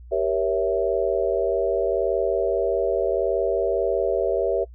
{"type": "chord", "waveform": "sine", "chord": "G diminished seventh", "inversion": "none", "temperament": "equal with one note detuned", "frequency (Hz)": [392, 472.7, 554.4, 659.3], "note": ["G4", "Bb4", "Db5", "Fb5"], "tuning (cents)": [0, 24, 0, 0], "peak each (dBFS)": -25, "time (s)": [0.11, 4.65], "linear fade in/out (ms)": 20, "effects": ["noise-tail reverb RT60 0.1 s tail -26 dB re dry", "added 60 Hz sine -40 dBFS peak until 4.74 s"]}